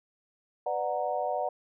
sine tone cluster, 499.9 / 593 / 737 / 931 Hz, B4 / D5 / F#5 / A#5, +21 / +17 / -7 / -2 cents, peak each -35 / -32 / -31 / -37 dBFS, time 0.66-1.49 s, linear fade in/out 5 ms, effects none

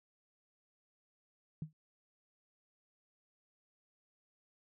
sine tone with exponential decay, 155.56 Hz, D#3, in tune, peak -34 dBFS, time 1.62-1.73 s, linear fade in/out 2 ms, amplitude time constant 22 ms, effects none

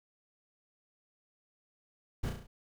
brown noise with echo, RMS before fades -32 dBFS, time 2.23-2.3 s, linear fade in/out 10 ms, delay 34 ms, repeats 5, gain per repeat -4 dB, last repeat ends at 2.47 s, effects none

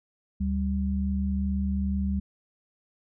sine tone pair together, 73.42 / 195.82 Hz, D2 / G3, 0 / -2 cents, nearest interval octave + perfect fourth, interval 1698 cents, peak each -27 dBFS, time 0.4-2.2 s, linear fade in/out 10 ms, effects none

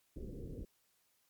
pink low-pass noise, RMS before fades -45 dBFS, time 0.16-0.65 s, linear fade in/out 5 ms, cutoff 480 Hz, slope 48 dB/octave, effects white hiss -75 dBFS RMS until 1.29 s + MP3 96 kbps

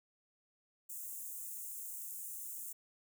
white high-pass noise, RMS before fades -45 dBFS, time 0.89-2.73 s, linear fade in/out 10 ms, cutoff 6900 Hz, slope 48 dB/octave, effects none

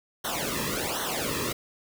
pink noise with flanger, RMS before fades -30 dBFS, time 0.24-1.53 s, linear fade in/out 10 ms, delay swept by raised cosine 0.41 to 1.38 ms, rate 1.3 Hz, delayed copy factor -0.9, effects none

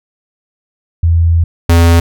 sine / square tone pair in turn, 83.6 / 84.47 Hz, E2 / E2, +25 / +43 cents, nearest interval unison, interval 18 cents, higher second, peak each -6 / -5 dBFS, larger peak second, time 1.03-1.44 / 1.69-2 s, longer first, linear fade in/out 5 ms, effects none

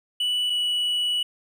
triangle tone pair in turn, 2960 / 2944 Hz, F#7 / F#7, 0 / -9 cents, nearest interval unison, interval 9 cents, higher first, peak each -20 dBFS, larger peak neither, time 0.2-0.5 / 0.5-1.23 s, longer second, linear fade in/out 5 ms, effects none

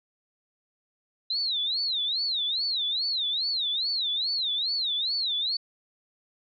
sine tone with vibrato, 3931 Hz, B7, 9 cents flat, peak -25 dBFS, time 1.3-5.57 s, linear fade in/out 5 ms, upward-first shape sine, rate 2.4 Hz, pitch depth 230 cents each way, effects none

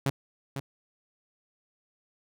sawtooth tone with echo, 137.5 Hz, C#3, 14 cents flat, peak -20 dBFS, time 0.06-0.1 s, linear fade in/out 2 ms, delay 500 ms, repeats 1, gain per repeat -8 dB, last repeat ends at 0.6 s, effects none

